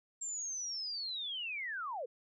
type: linear sweep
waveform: sine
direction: down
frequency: 7459 to 440 Hz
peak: -37 dBFS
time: 0.21-2.06 s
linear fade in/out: 10 ms
effects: none